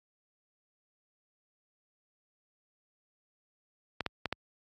clicks, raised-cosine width 0.3 ms, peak -15 dBFS, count 4, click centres 4.007 / 4.063 / 4.257 / 4.326 s, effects high-pass 60 Hz 12 dB/octave + AAC 48 kbps

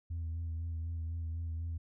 sine tone with vibrato, 82.41 Hz, E2, in tune, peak -33 dBFS, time 0.1-1.78 s, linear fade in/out 10 ms, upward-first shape sine, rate 4 Hz, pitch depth 31 cents each way, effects tanh soft clip ceiling -33 dBFS

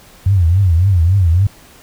sine tone with vibrato, 90.2 Hz, F#2, 44 cents flat, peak -8 dBFS, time 0.26-1.47 s, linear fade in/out 5 ms, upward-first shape triangle, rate 3.6 Hz, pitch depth 220 cents each way, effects pink hiss -43 dBFS RMS until 1.82 s

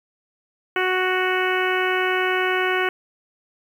harmonic tone, 370 Hz, F#4, in tune, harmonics 1 / 2 / 3 / 4 / 5 / 6 / 7 / 8, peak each -23 / -28 / -28 / -25 / -28 / -28 / -32 / -32 dBFS, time 0.76-2.89 s, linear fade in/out 2 ms, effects 8-bit

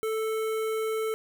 square tone with notch filter, 440 Hz, A4, in tune, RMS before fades -29 dBFS, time 0.03-1.14 s, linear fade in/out 0 ms, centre 4800 Hz, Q 0.93, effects none

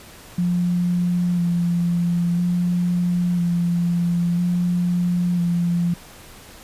sine tone with vibrato, 174.61 Hz, F3, in tune, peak -17 dBFS, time 0.38-5.94 s, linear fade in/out 5 ms, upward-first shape square, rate 0.5 Hz, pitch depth 18 cents each way, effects pink hiss -43 dBFS RMS until 6.63 s + resampled to 32000 Hz

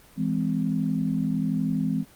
sine chord, E augmented, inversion none, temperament just, 164.81 / 206 / 257.5 Hz, E3 / G#3 / B#3, 0 / -14 / -28 cents, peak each -27 dBFS, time 0.16-2.05 s, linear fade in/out 50 ms, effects pink hiss -53 dBFS RMS until 2.15 s + Opus 24 kbps

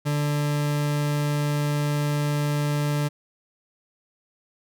40% pulse tone, 146.83 Hz, D3, in tune, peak -21 dBFS, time 0.05-3.09 s, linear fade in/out 20 ms, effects none

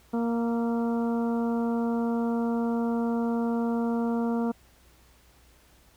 harmonic tone with a mistuned harmonic, 233.1 Hz, A#3, in tune, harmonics 1 / 2 / 3 / 4 / 5 / 6, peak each -25 / -32 / -37 / -39 / -44 / -45 dBFS, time 0.13-4.52 s, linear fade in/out 10 ms, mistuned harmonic 6, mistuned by -20 cents, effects added 60 Hz sine -60 dBFS peak until 5.96 s + pink hiss -60 dBFS RMS until 5.96 s

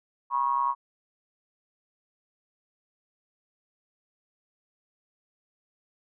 triangle ring-modulated tone, 65.41 Hz, C2, in tune, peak -18 dBFS, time 0.3-0.75 s, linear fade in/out 50 ms, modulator 1030 Hz, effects none

